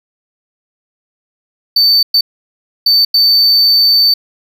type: tone bursts at uneven times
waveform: triangle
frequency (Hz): 4554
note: C#8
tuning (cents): +46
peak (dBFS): -5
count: 4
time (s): 1.76-2.03 / 2.14-2.21 / 2.86-3.05 / 3.14-4.14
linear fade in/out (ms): 5
effects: none